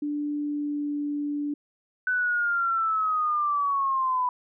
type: tone with pitch glide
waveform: sine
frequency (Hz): 293.7 to 291.5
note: D4 to D4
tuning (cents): 0 to -13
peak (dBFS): -26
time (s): 0.02-1.54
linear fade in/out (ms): 5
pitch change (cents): -13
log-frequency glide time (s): 0.38-0.96
type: linear sweep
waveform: sine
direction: down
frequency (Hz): 1507 to 987.8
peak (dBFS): -22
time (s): 2.07-4.29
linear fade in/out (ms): 2
effects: none